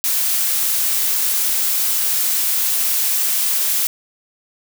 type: noise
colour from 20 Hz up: blue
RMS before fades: -18 dBFS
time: 0.04-3.87 s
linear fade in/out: 0 ms
effects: none